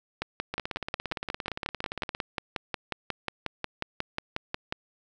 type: two click trains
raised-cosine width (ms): 0.3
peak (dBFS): -13 / -16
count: 26 / 29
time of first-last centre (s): 0.22-4.725 / 0.54-2.149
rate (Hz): 5.55 / 17.4
effects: none